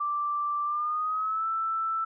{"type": "tone with pitch glide", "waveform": "sine", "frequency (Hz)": [1174, 1325.4], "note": ["D6", "E6"], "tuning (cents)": [-1, 9], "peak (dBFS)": -26, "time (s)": [0, 2.05], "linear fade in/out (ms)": 10, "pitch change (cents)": 210, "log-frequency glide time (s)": [0.64, 1.47], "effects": []}